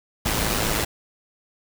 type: noise with amplitude modulation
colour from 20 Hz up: pink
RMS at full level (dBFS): -21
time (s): 0.25-0.85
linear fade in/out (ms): 10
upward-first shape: sine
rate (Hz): 108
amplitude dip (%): 50
effects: none